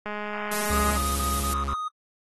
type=click train; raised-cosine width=0.5 ms; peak=-18 dBFS; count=191; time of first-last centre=0.06-0.969 s; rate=209 Hz
type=noise; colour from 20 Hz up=blue; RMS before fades=-29 dBFS; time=0.51-1.54 s; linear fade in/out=10 ms
type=tone; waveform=45% pulse; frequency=69.3 Hz; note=C#2; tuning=in tune; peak=-28 dBFS; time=0.7-1.74 s; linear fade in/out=5 ms
type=tone bursts; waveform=triangle; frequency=1244.5 Hz; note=D#6; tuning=in tune; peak=-26 dBFS; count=5; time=0.71-1.884 s; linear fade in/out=10 ms; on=210 ms; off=31 ms
effects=AAC 32 kbps